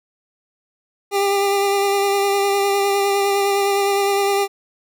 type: tone with vibrato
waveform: 25% pulse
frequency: 398.9 Hz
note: G4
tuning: 30 cents sharp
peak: -12 dBFS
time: 1.11-4.48 s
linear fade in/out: 50 ms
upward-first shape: sine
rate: 9.8 Hz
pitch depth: 19 cents each way
effects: none